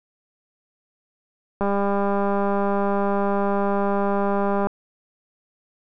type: click train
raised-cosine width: 1 ms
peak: -10 dBFS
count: 613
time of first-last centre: 1.61-4.67 s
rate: 200 Hz
effects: none